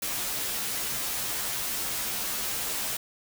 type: noise with comb filter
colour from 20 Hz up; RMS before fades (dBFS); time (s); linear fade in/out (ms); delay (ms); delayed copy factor
white; -31; 0.02-2.97; 5; 12; -0.8
effects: none